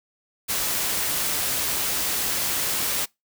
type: noise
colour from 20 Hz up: white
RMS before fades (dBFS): -25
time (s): 0.48-3.06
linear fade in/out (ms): 20
effects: noise-tail reverb RT60 0.2 s tail -25 dB re dry